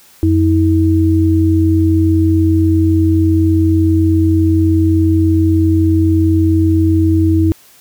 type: tone pair together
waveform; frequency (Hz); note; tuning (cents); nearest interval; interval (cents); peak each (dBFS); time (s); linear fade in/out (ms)
sine; 89.65 / 321.7; F2 / E4; +46 / -42; octave + minor seventh; 2212; -11; 0.23-7.52; 0
effects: white hiss -45 dBFS RMS until 7.8 s